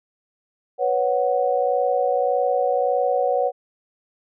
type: chord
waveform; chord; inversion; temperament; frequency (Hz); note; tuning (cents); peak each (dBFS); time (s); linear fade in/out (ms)
sine; B suspended second; none; just; 493.9 / 555.6 / 740.8; B4 / C#5 / F#5; 0 / +4 / +2; -22; 0.78-3.52; 50
effects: none